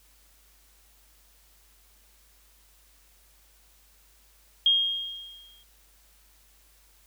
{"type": "tone with exponential decay", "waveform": "sine", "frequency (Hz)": 3242, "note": "G#7", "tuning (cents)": -42, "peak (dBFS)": -16, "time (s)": [4.66, 5.63], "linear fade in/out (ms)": 2, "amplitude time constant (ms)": 210, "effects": ["added 50 Hz sine -61 dBFS peak until 7.06 s", "white hiss -61 dBFS RMS until 7.06 s"]}